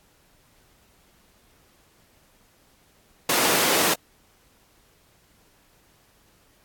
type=high-pass noise; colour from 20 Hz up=pink; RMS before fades=-21 dBFS; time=3.29-3.94 s; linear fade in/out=5 ms; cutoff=310 Hz; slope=12 dB/octave; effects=pink hiss -60 dBFS RMS until 6.64 s + AAC 64 kbps